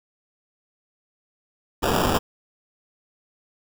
violet noise with sample-and-hold, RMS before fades -21 dBFS, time 1.82-2.19 s, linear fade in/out 20 ms, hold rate 2100 Hz, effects none

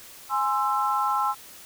sine chord, Ab augmented, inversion none, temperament equal with one note detuned, 830.6 / 1046.5 / 1329.2 Hz, Ab5 / C6 / E6, 0 / 0 / +14 cents, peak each -26 dBFS, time 0.29-1.35 s, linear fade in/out 50 ms, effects white hiss -46 dBFS RMS until 1.65 s

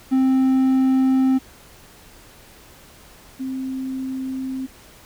triangle / sine tone pair in turn, 262.6 / 262.6 Hz, C4 / C4, +6 / +6 cents, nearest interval unison, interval 0 cents, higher neither, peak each -12 / -24 dBFS, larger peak first, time 0.11-1.39 / 3.39-4.67 s, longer neither, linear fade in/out 20 ms, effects pink hiss -47 dBFS RMS until 5.05 s

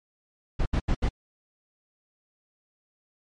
brown noise bursts at uneven times, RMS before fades -23 dBFS, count 4, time 0.59-0.66 / 0.73-0.8 / 0.88-0.95 / 1.02-1.09 s, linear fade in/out 10 ms, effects low-pass 5000 Hz 12 dB/octave + MP3 48 kbps

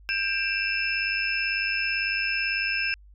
sine tone cluster, 1588 / 2373 / 2651 / 2749 / 5230 Hz, G6 / D7 / E7 / F7 / E8, +22 / +17 / +9 / -28 / -15 cents, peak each -29 / -33 / -28 / -33 / -33 dBFS, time 0.09-2.94 s, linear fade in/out 0 ms, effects added 50 Hz sine -48 dBFS peak until 3.14 s

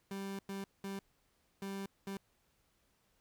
30% pulse tone bursts at uneven times, 196 Hz, G3, in tune, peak -37 dBFS, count 5, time 0.11-0.39 / 0.49-0.64 / 0.84-0.99 / 1.62-1.86 / 2.07-2.17 s, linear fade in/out 2 ms, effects pink hiss -75 dBFS RMS until 3.2 s

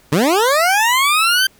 20% pulse linear sweep, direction up, 132.4 to 1575 Hz, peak -7 dBFS, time 0.12-1.47 s, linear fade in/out 5 ms, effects pink hiss -51 dBFS RMS until 1.59 s

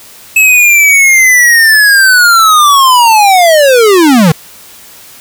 square linear sweep, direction down, 2600 to 146.83 Hz, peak -3 dBFS, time 0.36-4.32 s, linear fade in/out 5 ms, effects white hiss -34 dBFS RMS until 5.2 s

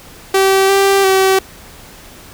sawtooth tone with pitch steps, 386.2 / 392.7 / 382.5 Hz, G4 / G4 / G4, -26 / +3 / -42 cents, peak -5 dBFS, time 0.34-1.39 s, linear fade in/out 5 ms, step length 350 ms, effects pink hiss -38 dBFS RMS until 2.33 s

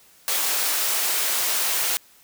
white high-pass noise, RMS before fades -23 dBFS, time 0.28-1.97 s, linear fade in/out 0 ms, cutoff 460 Hz, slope 12 dB/octave, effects white hiss -54 dBFS RMS until 2.23 s

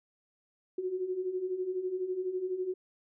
sine beating tone pair, 360 / 372 Hz, F#4 / F#4, -47 / +9 cents, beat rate 12 Hz, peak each -38 / -32 dBFS, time 0.78-2.74 s, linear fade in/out 5 ms, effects none

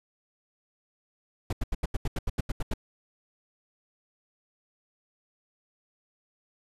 brown noise bursts, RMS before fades -27 dBFS, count 12, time 1.5-2.738 s, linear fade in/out 5 ms, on 28 ms, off 82 ms, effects resampled to 32000 Hz

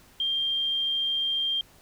sine tone, 3187 Hz, G7, 28 cents sharp, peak -24 dBFS, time 0.2-1.61 s, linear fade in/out 2 ms, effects pink hiss -56 dBFS RMS until 1.81 s

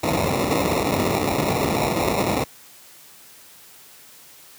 violet noise with sample-and-hold, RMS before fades -21 dBFS, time 0.03-2.44 s, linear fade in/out 5 ms, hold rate 1575 Hz, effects white hiss -47 dBFS RMS until 4.58 s + high-pass 80 Hz 12 dB/octave

